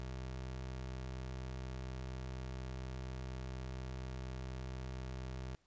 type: tone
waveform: 25% pulse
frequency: 64.2 Hz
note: C2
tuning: 32 cents flat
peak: -38 dBFS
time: 0-5.55 s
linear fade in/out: 0 ms
effects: pink hiss -75 dBFS RMS until 5.66 s + resampled to 16000 Hz